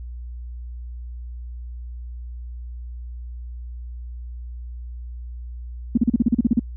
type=tone bursts; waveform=sine; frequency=234 Hz; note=A#3; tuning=7 cents sharp; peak=-12 dBFS; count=11; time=5.95-6.595 s; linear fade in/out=5 ms; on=25 ms; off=37 ms; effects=added 60 Hz sine -31 dBFS peak until 6.76 s